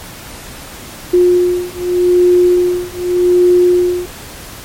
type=beating tone pair; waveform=sine; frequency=356.6 / 357.44 Hz; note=F4 / F4; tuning=+36 / +40 cents; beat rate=0.84 Hz; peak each=-11 dBFS; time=1.13-4.06 s; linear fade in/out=10 ms; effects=pink hiss -31 dBFS RMS until 4.64 s + MP3 64 kbps